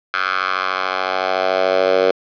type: tone with high-pass filter sweep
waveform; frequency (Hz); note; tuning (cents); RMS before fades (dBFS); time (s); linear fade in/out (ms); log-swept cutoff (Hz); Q
10% pulse; 93.7; F#2; +22; -18; 0.14-2.11; 0; 1400 to 490; 3.1
effects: resampled to 11025 Hz + 7-bit